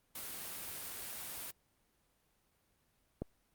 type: noise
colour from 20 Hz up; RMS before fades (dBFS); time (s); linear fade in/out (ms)
white; -44; 0.15-1.51; 5
type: click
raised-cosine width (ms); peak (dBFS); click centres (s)
2; -24; 3.22
effects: pink hiss -75 dBFS RMS until 3.54 s + Opus 32 kbps